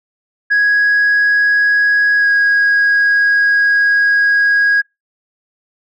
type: tone with pitch glide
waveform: sine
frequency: 1661.2 to 1646.9 Hz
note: G#6 to G#6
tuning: 0 to -15 cents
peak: -7 dBFS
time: 0.5-4.82 s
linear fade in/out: 20 ms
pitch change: -15 cents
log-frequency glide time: 2.18-2.28 s
effects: noise-tail reverb RT60 0.2 s tail -26 dB re dry + tanh soft clip ceiling -7 dBFS